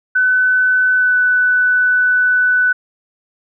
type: tone with pitch glide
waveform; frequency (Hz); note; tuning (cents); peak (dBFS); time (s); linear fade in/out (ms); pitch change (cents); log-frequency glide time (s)
sine; 1507 to 1494; F#6 to F#6; +31 to +16; -10; 0.15-2.73; 10; -15; 0.94-1.16
effects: none